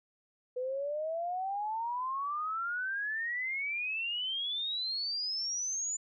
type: exponential sweep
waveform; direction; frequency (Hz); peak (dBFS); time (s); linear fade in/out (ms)
sine; up; 494.2 to 7070; -32; 0.56-5.97; 10
effects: none